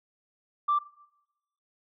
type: tone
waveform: sine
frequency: 1174 Hz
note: D6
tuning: 1 cent flat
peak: -21 dBFS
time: 0.68-0.79 s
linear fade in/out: 10 ms
effects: noise-tail reverb RT60 0.9 s tail -20 dB re dry + tanh soft clip ceiling -17 dBFS